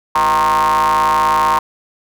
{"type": "ring-modulated tone", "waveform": "square", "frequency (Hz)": 73.42, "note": "D2", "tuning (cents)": 0, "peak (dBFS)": -9, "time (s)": [0.15, 1.59], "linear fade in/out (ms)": 5, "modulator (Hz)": 1000, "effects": []}